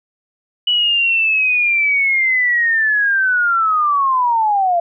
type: linear sweep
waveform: sine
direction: down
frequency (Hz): 2960 to 673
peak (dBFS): -12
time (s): 0.67-4.8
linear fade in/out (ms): 5
effects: none